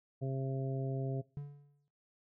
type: harmonic tone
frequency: 133.8 Hz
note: C3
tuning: 39 cents sharp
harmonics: 1 / 2 / 3 / 4 / 5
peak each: -34 / -44 / -43 / -48 / -46 dBFS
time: 0.21-1.22 s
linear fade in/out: 20 ms
type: tone with exponential decay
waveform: triangle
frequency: 143.7 Hz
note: D3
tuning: 37 cents flat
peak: -34 dBFS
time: 1.37-1.88 s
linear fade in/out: 0 ms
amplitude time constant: 110 ms
effects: noise-tail reverb RT60 0.3 s tail -19 dB re dry